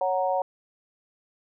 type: chord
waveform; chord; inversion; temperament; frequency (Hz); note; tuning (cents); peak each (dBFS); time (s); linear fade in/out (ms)
sine; F# major; second; equal; 554.4 / 740 / 932.3; C#5 / F#5 / A#5; 0 / 0 / 0; -26 / -26 / -29; 0.01-0.42; 2
effects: none